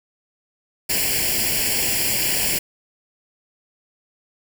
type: noise with comb filter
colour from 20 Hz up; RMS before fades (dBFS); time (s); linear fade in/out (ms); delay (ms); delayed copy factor
white; -21; 0.89-2.59; 10; 0.4; +0.85
effects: none